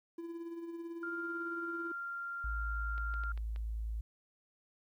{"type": "tone with tremolo", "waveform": "triangle", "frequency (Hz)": 336.2, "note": "E4", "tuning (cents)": 34, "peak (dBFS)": -37, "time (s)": [0.18, 1.92], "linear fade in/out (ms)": 5, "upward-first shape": "sine", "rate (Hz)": 18, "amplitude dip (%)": 45}
{"type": "tone with pitch glide", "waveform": "sine", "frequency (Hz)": [1396.9, 1388.9], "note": ["F6", "F6"], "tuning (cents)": [0, -10], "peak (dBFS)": -38, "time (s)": [1.03, 3.32], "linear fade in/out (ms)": 2, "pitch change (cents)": -10, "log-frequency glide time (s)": [1.23, 1.46]}
{"type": "tone", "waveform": "sine", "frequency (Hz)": 55, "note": "A1", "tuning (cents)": 0, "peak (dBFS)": -35, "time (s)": [2.44, 4.01], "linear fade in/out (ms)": 5}
{"type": "clicks", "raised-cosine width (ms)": 0.3, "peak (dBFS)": -36, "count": 5, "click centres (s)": [2.98, 3.14, 3.237, 3.376, 3.561]}
{"effects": ["12-bit"]}